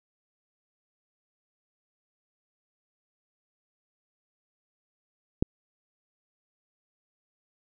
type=click; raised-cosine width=3 ms; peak=-9 dBFS; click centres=5.425 s; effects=none